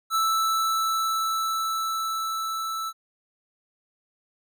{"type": "tone with level ramp", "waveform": "square", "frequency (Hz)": 1318.5, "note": "E6", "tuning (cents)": 0, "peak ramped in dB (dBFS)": [-21, -29], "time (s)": [0.1, 2.93], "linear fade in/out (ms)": 50, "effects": []}